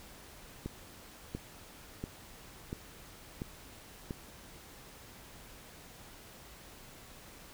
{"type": "click train", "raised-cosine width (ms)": 3, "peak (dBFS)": -24, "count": 6, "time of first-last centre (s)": [0.66, 4.108], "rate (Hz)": 1.45, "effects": ["pink hiss -53 dBFS RMS until 7.53 s"]}